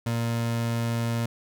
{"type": "tone", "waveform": "30% pulse", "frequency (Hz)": 116.54, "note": "A#2", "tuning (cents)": 0, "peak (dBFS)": -22, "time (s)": [0.06, 1.26], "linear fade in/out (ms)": 5, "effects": []}